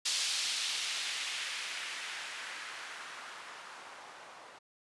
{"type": "noise with low-pass filter sweep", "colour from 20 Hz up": "violet", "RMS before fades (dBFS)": -39, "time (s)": [0.05, 4.59], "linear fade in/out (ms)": 10, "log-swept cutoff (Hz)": [4300, 800], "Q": 1.2, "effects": ["resampled to 24000 Hz"]}